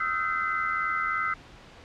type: tone cluster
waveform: sine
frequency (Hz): 1262 / 1345 / 1547 / 2041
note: D#6 / E6 / G6 / C7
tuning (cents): +24 / +34 / -23 / -44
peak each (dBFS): -30 / -30 / -33 / -31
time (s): 0-1.34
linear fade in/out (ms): 5
effects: pink hiss -49 dBFS RMS until 1.84 s + low-pass 4000 Hz 12 dB/octave